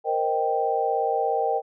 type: chord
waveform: sine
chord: C minor seventh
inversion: third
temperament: equal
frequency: 466.2 / 523.3 / 622.3 / 784 Hz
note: Bb4 / C5 / Eb5 / G5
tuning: 0 / 0 / 0 / 0 cents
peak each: -26 / -30 / -29 / -24 dBFS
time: 0.04-1.62 s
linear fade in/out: 50 ms
effects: none